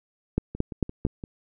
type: two click trains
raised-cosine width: 3 ms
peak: -9 / -22 dBFS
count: 4 / 5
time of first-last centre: 0.38-1.051 / 0.55-1.238 s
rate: 4.47 / 5.81 Hz
effects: none